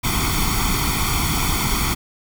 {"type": "noise with comb filter", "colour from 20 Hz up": "pink", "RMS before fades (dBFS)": -20, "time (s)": [0.03, 1.95], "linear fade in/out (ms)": 20, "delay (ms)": 0.89, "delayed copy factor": 1, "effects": []}